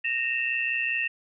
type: tone cluster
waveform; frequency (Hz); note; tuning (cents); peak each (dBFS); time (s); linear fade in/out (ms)
sine; 1853 / 2614 / 2739; A#6 / E7 / F7; -11 / -15 / -34; -29; 0.04-1.08; 10
effects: none